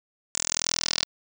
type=tone with band-pass filter sweep; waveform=10% pulse; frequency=41.2 Hz; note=E1; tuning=in tune; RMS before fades=-28 dBFS; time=0.35-1.05 s; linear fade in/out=0 ms; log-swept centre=7300 to 4600 Hz; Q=3.6; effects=none